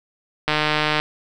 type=click train; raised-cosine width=0.3 ms; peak=-3 dBFS; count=80; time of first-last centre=0.48-1 s; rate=152 Hz; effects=none